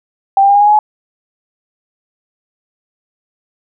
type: tone with pitch steps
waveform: sine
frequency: 784 / 794.5 / 805.1 / 815.9 / 826.8 / 837.8 / 849.1 Hz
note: G5 / G5 / G5 / G#5 / G#5 / G#5 / G#5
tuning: 0 / +23 / +46 / -31 / -8 / +15 / +38 cents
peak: -5 dBFS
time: 0.37-0.79 s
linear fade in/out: 2 ms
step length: 60 ms
effects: none